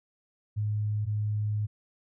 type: tone pair in turn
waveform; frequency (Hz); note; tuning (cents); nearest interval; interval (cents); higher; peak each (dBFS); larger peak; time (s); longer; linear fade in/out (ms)
sine; 105.5 / 105.5; G#2 / G#2; +28 / +28; unison; 0; neither; -26; neither; 0.56-1.06 / 1.06-1.67; second; 20
effects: none